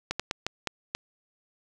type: slowing click train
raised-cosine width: 0.2 ms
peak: -11 dBFS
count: 6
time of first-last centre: 0.11-0.95 s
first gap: 86 ms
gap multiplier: 1.34
effects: none